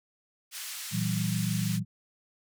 white band-pass noise, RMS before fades -39 dBFS, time 0.51-1.8 s, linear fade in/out 50 ms, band 1600 to 11000 Hz, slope 12 dB/octave
sine chord, E diminished, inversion second, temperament equal with one note detuned, 116.54 / 164.81 / 191.19 Hz, Bb2 / E3 / G3, 0 / 0 / -43 cents, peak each -31 dBFS, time 0.91-1.85 s, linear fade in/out 50 ms
effects none

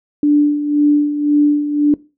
sine tone with tremolo, 293.7 Hz, D4, in tune, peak -7 dBFS, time 0.23-1.94 s, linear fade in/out 2 ms, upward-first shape sine, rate 1.9 Hz, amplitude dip 65%, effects noise-tail reverb RT60 0.3 s tail -21 dB re dry

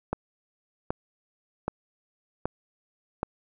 click train, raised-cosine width 1 ms, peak -13 dBFS, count 5, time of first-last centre 0.13-3.231 s, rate 1.29 Hz, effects none

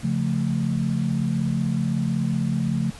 sine chord, Db augmented, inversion none, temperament equal, 138.59 / 174.61 / 220 Hz, Db3 / F3 / A3, 0 / 0 / 0 cents, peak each -25 dBFS, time 0.03-2.91 s, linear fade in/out 10 ms, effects pink hiss -43 dBFS RMS until 2.99 s + resampled to 24000 Hz

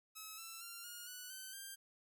5% pulse tone with pitch steps, 1289 / 1334.5 / 1381.5 / 1430.2 / 1480.7 / 1532.9 / 1586.9 Hz, E6 / E6 / F6 / F6 / F#6 / G6 / G6, -39 / +21 / -19 / +41 / +1 / -39 / +21 cents, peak -37 dBFS, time 0.15-1.76 s, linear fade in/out 20 ms, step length 230 ms, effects none

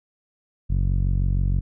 sawtooth tone with low-pass filter, 46.37 Hz, F#1, 5 cents sharp, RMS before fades -21 dBFS, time 0.69-1.61 s, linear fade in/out 20 ms, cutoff 140 Hz, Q 1.3, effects none

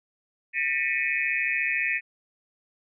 sine tone cluster, 1795 / 1951 / 2208 / 2411 / 2545 Hz, A6 / B6 / C#7 / D7 / D#7, +34 / -22 / -7 / +45 / +39 cents, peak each -30 dBFS, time 0.53-2.01 s, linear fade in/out 50 ms, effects none

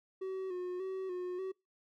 triangle tone with vibrato, 370 Hz, F#4, in tune, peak -34 dBFS, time 0.21-1.52 s, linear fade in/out 10 ms, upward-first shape square, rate 1.7 Hz, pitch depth 43 cents each way, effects noise-tail reverb RT60 0.2 s tail -24 dB re dry

